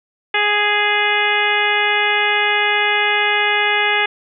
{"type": "harmonic tone with a mistuned harmonic", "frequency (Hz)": 415.3, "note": "G#4", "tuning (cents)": 0, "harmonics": [1, 2, 3, 4, 5, 6, 7, 8], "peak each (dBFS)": [-24, -21, -26, -20, -19, -22, -23, -28], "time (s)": [0.34, 4.06], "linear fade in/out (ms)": 5, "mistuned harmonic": 8, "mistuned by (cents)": 50, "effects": []}